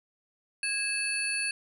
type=tone cluster; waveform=sine; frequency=1653 / 2615 / 4426 / 9860 Hz; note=G#6 / E7 / C#8 / D#9; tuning=-9 / -15 / -3 / -17 cents; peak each=-37 / -30 / -36 / -34 dBFS; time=0.63-1.51 s; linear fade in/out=2 ms; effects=none